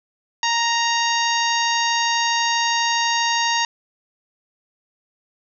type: harmonic tone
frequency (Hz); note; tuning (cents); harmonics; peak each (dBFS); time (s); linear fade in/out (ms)
932.3; A#5; 0; 1 / 2 / 3 / 4 / 5 / 6 / 7; -21 / -24 / -26 / -27 / -28 / -29 / -29; 0.43-3.65; 2
effects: none